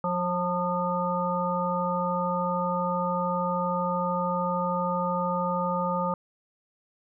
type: harmonic tone with a mistuned harmonic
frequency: 178.7 Hz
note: F3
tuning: 40 cents sharp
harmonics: 1 / 3 / 5 / 7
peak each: -30 / -30 / -30 / -30 dBFS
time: 0.04-6.14 s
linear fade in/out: 2 ms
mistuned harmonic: 7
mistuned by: -37 cents
effects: none